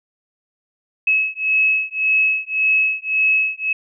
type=beating tone pair; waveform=sine; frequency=2576 / 2577.8 Hz; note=E7 / E7; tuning=-41 / -39 cents; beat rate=1.8 Hz; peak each=-18 dBFS; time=1.07-3.73 s; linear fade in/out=5 ms; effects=none